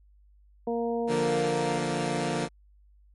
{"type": "harmonic tone", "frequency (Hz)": 233.6, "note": "A#3", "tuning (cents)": 4, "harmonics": [1, 2, 3, 4], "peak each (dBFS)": [-31, -28, -34, -40], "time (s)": [0.67, 1.79], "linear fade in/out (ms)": 5}
{"type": "chord", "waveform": "15% pulse", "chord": "Bb major", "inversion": "first", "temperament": "equal", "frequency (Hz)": [146.83, 174.61, 233.1], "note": ["D3", "F3", "Bb3"], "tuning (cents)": [0, 0, 0], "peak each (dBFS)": -25, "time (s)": [1.07, 2.49], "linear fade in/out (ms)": 50}
{"effects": ["added 50 Hz sine -55 dBFS peak until 3.14 s", "MP3 48 kbps"]}